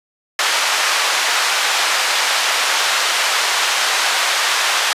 pink band-pass noise, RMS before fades -17 dBFS, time 0.39-4.93 s, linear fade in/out 2 ms, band 980 to 6400 Hz, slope 12 dB/octave, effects high-pass 400 Hz 12 dB/octave + resampled to 32000 Hz

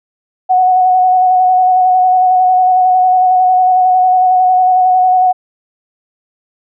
sine tone with vibrato, 738 Hz, F#5, 5 cents flat, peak -6 dBFS, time 0.49-5.33 s, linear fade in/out 20 ms, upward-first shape square, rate 11 Hz, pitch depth 16 cents each way, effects none

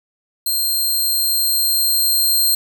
10% pulse tone with level ramp, 4183 Hz, C8, 1 cent flat, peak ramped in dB -10 to -6 dBFS, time 0.46-2.55 s, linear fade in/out 5 ms, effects none

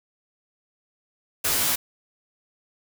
white noise with comb filter, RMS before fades -23 dBFS, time 1.44-1.76 s, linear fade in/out 10 ms, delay 16 ms, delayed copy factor -0.9, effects none

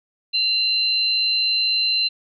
sine tone pair together, 2768 / 4078 Hz, F7 / C8, -16 / -45 cents, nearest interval perfect fifth, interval 671 cents, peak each -24 / -18 dBFS, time 0.33-2.09 s, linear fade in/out 20 ms, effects none

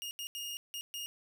sawtooth tone bursts at uneven times, 2846 Hz, F7, 32 cents sharp, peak -35 dBFS, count 5, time 0.02-0.11 / 0.19-0.27 / 0.35-0.57 / 0.74-0.81 / 0.94-1.06 s, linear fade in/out 0 ms, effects none

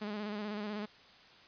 sawtooth tone with vibrato, 209.1 Hz, G#3, 12 cents sharp, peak -33 dBFS, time 0.01-0.86 s, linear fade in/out 10 ms, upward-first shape square, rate 16 Hz, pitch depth 37 cents each way, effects white hiss -58 dBFS RMS until 1.47 s + resampled to 11025 Hz

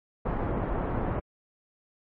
pink low-pass noise, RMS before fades -29 dBFS, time 0.25-1.2 s, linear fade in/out 10 ms, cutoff 1100 Hz, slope 12 dB/octave, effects low-pass 2000 Hz 12 dB/octave + MP3 32 kbps

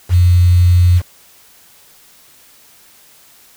sine tone with quantisation, 88.8 Hz, F2, 29 cents sharp, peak -6 dBFS, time 0.09-1.02 s, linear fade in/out 50 ms, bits 5, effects white hiss -46 dBFS RMS until 3.56 s

